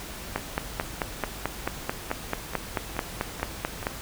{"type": "two click trains", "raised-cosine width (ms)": 0.5, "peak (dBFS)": [-10, -20], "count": [17, 9], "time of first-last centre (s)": [[0.36, 3.869], [0.38, 3.828]], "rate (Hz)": [4.56, 2.32], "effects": ["added 50 Hz sine -45 dBFS peak until 4.01 s", "pink hiss -39 dBFS RMS until 4.01 s"]}